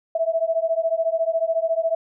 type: beating tone pair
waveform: sine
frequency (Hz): 649 / 663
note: E5 / E5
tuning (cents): -27 / +10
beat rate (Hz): 14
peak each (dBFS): -22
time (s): 0.15-1.95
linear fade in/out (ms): 5
effects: none